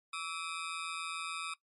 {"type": "ring-modulated tone", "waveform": "20% pulse", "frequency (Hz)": 1226, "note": "D#6", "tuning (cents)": -26, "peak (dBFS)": -29, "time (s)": [0.13, 1.54], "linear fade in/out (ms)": 5, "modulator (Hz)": 83.5, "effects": ["noise-tail reverb RT60 0.1 s tail -19 dB re dry", "MP3 48 kbps"]}